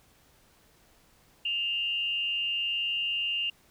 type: tone with frequency modulation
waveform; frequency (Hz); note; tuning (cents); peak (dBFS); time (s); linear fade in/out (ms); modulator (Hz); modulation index
sine; 2800; F7; +4; -27; 1.45-3.5; 5; 201; 0.4
effects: pink hiss -62 dBFS RMS until 3.7 s

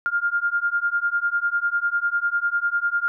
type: beating tone pair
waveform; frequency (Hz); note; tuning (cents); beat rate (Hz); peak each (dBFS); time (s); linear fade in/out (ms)
sine; 1400 / 1410; F6 / F6; +4 / +16; 10; -23; 0.06-3.08; 0
effects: none

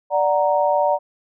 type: chord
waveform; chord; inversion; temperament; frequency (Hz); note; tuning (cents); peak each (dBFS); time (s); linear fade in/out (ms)
sine; D augmented; none; equal; 587.3 / 740 / 932.3; D5 / F#5 / A#5; 0 / 0 / 0; -18 / -21 / -20; 0.1-0.99; 50
effects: none

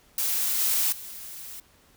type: noise with level steps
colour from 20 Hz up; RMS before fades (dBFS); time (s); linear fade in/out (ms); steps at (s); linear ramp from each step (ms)
blue; -26 / -24 / -40; 0.18-1.6; 2; 0.59 / 0.92; 5
effects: pink hiss -59 dBFS RMS until 1.96 s

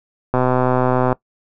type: click train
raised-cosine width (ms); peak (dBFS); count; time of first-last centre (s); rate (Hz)
1; -3; 101; 0.34-1.127; 127
effects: noise-tail reverb RT60 0.1 s tail -20 dB re dry

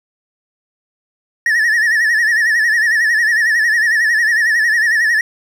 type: tone with vibrato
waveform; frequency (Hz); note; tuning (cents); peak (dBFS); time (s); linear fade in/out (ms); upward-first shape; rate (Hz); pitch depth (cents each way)
triangle; 1811; A6; +49; -9; 1.46-5.21; 2; sine; 11; 100
effects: none

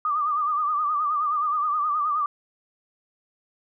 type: tone with vibrato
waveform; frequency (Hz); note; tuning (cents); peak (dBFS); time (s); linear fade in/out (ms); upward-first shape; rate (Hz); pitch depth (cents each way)
sine; 1200; D6; +37; -21; 0.05-2.26; 2; triangle; 9.5; 92
effects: none

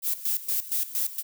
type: noise with tremolo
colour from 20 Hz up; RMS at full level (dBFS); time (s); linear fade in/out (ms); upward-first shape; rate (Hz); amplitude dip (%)
violet; -26; 0.02-1.23; 50; square; 4.3; 80
effects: none

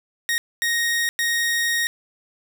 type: tone bursts at uneven times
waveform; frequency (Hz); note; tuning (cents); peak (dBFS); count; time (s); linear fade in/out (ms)
sawtooth; 1868; A#6; +3; -16; 3; 0.29-0.38 / 0.62-1.09 / 1.19-1.87; 0
effects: none

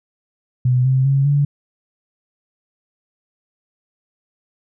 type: tone with pitch steps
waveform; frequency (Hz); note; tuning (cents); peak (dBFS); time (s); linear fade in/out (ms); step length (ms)
sine; 125.8 / 131.37 / 137.19 / 143.26; B2 / C3 / C#3 / D3; +32 / +7 / -18 / -43; -12; 0.65-1.45; 5; 200
effects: none

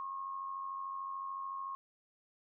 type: tone with amplitude modulation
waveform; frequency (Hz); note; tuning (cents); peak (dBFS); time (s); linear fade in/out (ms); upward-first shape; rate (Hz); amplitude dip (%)
sine; 1083; C#6; -41; -36; 0-1.75; 0; sine; 93.6; 50
effects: none

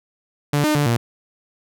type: tone with pitch steps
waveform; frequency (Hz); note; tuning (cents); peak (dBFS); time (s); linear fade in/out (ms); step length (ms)
sawtooth; 145.6 / 304 / 145.9 / 117.8; D3 / D#4 / D3 / A#2; -15 / -40 / -11 / +19; -12; 0.53-0.97; 5; 110
effects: none

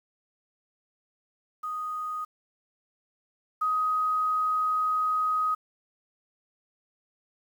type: tone pair in turn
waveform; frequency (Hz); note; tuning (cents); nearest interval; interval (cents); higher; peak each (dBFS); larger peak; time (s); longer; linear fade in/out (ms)
sine; 1244.5 / 1256.1; D#6 / D#6; 0 / +16; unison; 16; second; -30 / -23; second; 1.63-2.25 / 3.61-5.55; second; 10
effects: 9-bit

